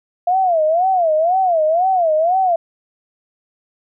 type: tone with vibrato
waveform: sine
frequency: 687 Hz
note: F5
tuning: 29 cents flat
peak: -12 dBFS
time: 0.27-2.56 s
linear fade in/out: 5 ms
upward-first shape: sine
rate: 2 Hz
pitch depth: 190 cents each way
effects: none